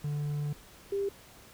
triangle / sine tone pair in turn, 146.83 / 397.8 Hz, D3 / G4, 0 / +25 cents, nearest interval octave + perfect fourth, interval 1725 cents, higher second, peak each -28 dBFS, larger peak neither, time 0.04-0.53 / 0.92-1.09 s, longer first, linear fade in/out 5 ms, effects pink hiss -54 dBFS RMS until 1.53 s

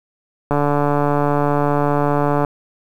click train, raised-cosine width 1 ms, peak -4 dBFS, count 282, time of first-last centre 0.51-2.448 s, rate 145 Hz, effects 7-bit

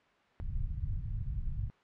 pink low-pass noise, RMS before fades -35 dBFS, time 0.4-1.7 s, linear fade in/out 0 ms, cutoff 120 Hz, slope 24 dB/octave, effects white hiss -65 dBFS RMS until 1.83 s + low-pass 2000 Hz 12 dB/octave

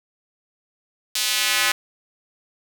square tone with high-pass filter sweep, 115.1 Hz, A#2, 22 cents flat, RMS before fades -21 dBFS, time 1.15-1.72 s, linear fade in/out 5 ms, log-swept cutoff 4000 to 1700 Hz, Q 1.1, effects 7-bit

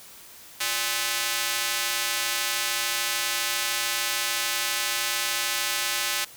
square tone with high-pass filter, 116.54 Hz, A#2, in tune, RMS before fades -27 dBFS, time 0.6-6.25 s, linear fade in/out 10 ms, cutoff 2100 Hz, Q 0.61, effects white hiss -47 dBFS RMS until 6.36 s

